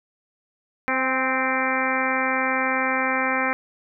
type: harmonic tone with a mistuned harmonic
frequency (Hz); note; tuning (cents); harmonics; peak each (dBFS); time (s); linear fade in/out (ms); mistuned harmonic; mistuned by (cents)
260.6; C4; -7; 1 / 2 / 3 / 4 / 5 / 6 / 7 / 8 / 9; -29 / -29 / -29 / -29 / -29 / -29 / -29 / -29 / -29; 0.88-3.53; 0; 3; +27
effects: none